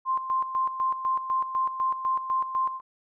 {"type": "tone with tremolo", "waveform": "sine", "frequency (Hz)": 1048, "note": "C6", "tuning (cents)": 2, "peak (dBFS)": -22, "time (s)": [0.05, 2.81], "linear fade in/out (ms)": 50, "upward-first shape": "square", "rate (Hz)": 4, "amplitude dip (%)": 65, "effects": []}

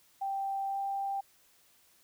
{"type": "tone with pitch glide", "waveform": "sine", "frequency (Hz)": [784, 789], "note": ["G5", "G5"], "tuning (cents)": [0, 11], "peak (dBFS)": -31, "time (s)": [0.21, 1.21], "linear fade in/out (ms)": 10, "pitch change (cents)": 11, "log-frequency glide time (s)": [0.68, 0.77], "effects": ["white hiss -65 dBFS RMS until 2.03 s"]}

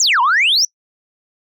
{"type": "exponential two-way sweep", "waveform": "sine", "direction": "down then up", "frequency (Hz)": [7550, 909, 6050], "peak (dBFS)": -9, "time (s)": [0, 0.65], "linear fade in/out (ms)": 2, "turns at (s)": 0.21, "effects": ["noise-tail reverb RT60 0.1 s tail -26 dB re dry", "tanh soft clip ceiling -8 dBFS"]}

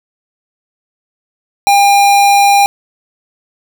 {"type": "tone", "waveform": "square", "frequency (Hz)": 803, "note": "G5", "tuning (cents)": 41, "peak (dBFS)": -6, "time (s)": [1.67, 2.66], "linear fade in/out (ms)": 0, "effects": []}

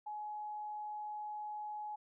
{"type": "tone", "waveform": "sine", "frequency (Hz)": 843, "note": "G#5", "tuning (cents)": 26, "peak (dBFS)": -40, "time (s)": [0.06, 1.96], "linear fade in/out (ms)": 10, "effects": []}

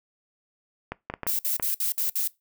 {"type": "clicks", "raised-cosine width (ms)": 0.5, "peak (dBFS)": -16, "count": 6, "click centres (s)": [0.92, 1.1, 1.139, 1.233, 1.267, 1.598]}
{"type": "noise bursts", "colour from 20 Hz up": "violet", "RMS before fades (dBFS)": -26, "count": 6, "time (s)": [1.27, 2.275], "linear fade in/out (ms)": 2, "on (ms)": 120, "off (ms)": 57}
{"effects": ["noise-tail reverb RT60 0.2 s tail -21 dB re dry"]}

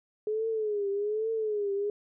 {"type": "tone with vibrato", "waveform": "sine", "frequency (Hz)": 422.5, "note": "G#4", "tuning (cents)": 30, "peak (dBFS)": -27, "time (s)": [0.27, 1.9], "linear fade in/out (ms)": 2, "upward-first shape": "triangle", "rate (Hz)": 1.2, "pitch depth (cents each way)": 120, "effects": []}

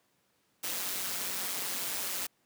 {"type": "noise with amplitude modulation", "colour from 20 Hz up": "white", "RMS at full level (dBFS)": -32, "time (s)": [0.63, 2.27], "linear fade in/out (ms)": 10, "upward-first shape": "sine", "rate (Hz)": 186, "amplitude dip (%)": 65, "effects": ["pink hiss -72 dBFS RMS until 2.45 s", "high-pass 150 Hz 12 dB/octave"]}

